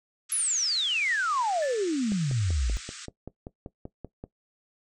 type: band-pass noise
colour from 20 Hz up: white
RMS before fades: -43 dBFS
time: 0.29-3.06 s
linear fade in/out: 10 ms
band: 1200 to 8400 Hz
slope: 96 dB/octave
type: exponential sweep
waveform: sine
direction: down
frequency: 11175 to 47.56 Hz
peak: -24 dBFS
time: 0.32-2.77 s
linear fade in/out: 0 ms
type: tone with exponential decay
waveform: triangle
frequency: 1751 Hz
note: A6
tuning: 9 cents flat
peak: -32 dBFS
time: 1.62-2.08 s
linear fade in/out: 2 ms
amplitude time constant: 98 ms
type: click train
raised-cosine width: 2 ms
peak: -24 dBFS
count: 12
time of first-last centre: 2.12-4.239 s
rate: 5.19 Hz
effects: noise-tail reverb RT60 0.1 s tail -17 dB re dry